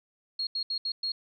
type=tone bursts at uneven times; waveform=sine; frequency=4285 Hz; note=C8; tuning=40 cents sharp; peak=-28 dBFS; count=5; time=0.39-0.47 / 0.55-0.63 / 0.7-0.78 / 0.85-0.92 / 1.03-1.12 s; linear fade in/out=5 ms; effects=none